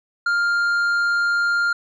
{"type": "tone with tanh clipping", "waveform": "sine", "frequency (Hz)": 1401, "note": "F6", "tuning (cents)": 5, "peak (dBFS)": -18, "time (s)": [0.26, 1.73], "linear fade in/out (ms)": 5, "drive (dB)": 6, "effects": []}